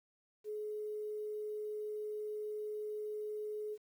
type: tone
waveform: sine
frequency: 424.1 Hz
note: G#4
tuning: 36 cents sharp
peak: -38 dBFS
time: 0.44-3.78 s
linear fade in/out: 50 ms
effects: 11-bit